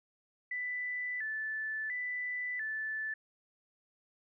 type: tone with vibrato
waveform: sine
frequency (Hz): 1864.7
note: A#6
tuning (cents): 0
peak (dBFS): -34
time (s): 0.51-3.14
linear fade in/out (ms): 5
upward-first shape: square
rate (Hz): 0.72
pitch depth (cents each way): 110
effects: none